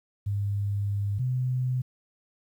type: tone pair in turn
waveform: sine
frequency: 101.1 / 127.12 Hz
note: G#2 / C3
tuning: -46 / -50 cents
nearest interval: major third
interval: 396 cents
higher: second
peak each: -25 / -24 dBFS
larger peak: second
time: 0.26-1.19 / 1.19-1.82 s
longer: first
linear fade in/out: 10 ms
effects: 10-bit